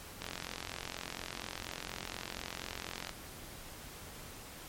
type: click train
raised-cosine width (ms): 0.2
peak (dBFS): -21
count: 128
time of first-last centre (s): 0.22-3.093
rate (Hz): 44.2
effects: pink hiss -49 dBFS RMS until 4.68 s + MP3 64 kbps